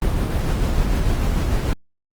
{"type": "noise with tremolo", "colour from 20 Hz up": "brown", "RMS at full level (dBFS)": -18, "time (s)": [0.02, 1.73], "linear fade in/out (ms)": 0, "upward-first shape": "sine", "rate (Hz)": 6.7, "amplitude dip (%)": 30, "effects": ["Opus 24 kbps"]}